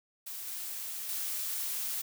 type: noise with level steps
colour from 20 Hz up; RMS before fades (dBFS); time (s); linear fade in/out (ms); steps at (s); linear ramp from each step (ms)
blue; -41 / -39 / -35; 0.26-2.02; 10; 0.47 / 1.09; 2
effects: none